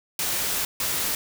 white noise bursts at uneven times, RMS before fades -26 dBFS, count 2, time 0.19-0.65 / 0.8-1.15 s, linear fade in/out 2 ms, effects none

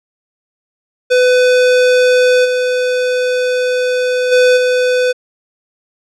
square tone with level steps, 501 Hz, B4, 25 cents sharp, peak -8 / -13 / -7 / -11 dBFS, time 1.1-5.13 s, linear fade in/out 20 ms, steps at 2.44 / 4.31 / 4.56 s, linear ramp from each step 20 ms, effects low-pass 6000 Hz 12 dB/octave

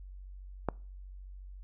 click, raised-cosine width 1 ms, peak -15 dBFS, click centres 0.687 s, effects noise-tail reverb RT60 0.4 s tail -25 dB re dry + added 47 Hz sine -44 dBFS peak until 1.63 s

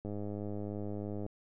click train, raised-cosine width 2 ms, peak -27 dBFS, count 126, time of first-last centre 0.05-1.264 s, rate 103 Hz, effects none

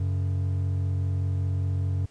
triangle tone pair together, 93.57 / 138.59 Hz, F#2 / C#3, +20 / 0 cents, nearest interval perfect fifth, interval 680 cents, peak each -22 / -31 dBFS, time 0-2.06 s, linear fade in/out 5 ms, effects pink hiss -60 dBFS RMS until 2.1 s + resampled to 22050 Hz

